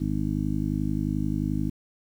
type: harmonic tone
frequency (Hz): 51.4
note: G#1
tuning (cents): -17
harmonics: 1 / 2 / 3 / 4 / 5 / 6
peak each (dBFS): -32 / -33 / -30 / -32 / -30 / -32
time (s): 0-1.7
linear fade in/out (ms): 10
effects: 9-bit